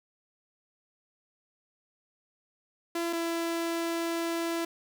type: tone pair in turn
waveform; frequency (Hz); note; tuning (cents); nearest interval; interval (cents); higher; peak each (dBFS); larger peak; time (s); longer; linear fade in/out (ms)
sawtooth; 338.2 / 334.7; E4 / E4; +44 / +26; unison; 18; first; -25; neither; 2.95-3.13 / 3.13-4.65; second; 5
effects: none